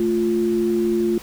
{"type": "tone pair together", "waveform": "sine", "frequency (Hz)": [220, 349.2], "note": ["A3", "F4"], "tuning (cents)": [0, 0], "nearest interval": "minor sixth", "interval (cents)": 800, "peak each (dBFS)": [-22, -18], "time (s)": [0, 1.18], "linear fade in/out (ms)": 2, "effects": ["pink hiss -40 dBFS RMS until 1.22 s"]}